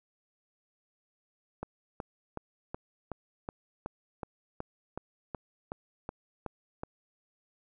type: click train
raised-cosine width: 1 ms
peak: -22 dBFS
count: 15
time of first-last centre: 1.63-6.834 s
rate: 2.69 Hz
effects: none